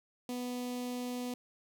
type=tone with notch filter; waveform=sawtooth; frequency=247.1 Hz; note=B3; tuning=1 cent sharp; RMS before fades=-38 dBFS; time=0.29-1.34 s; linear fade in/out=2 ms; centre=1500 Hz; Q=0.91; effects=11-bit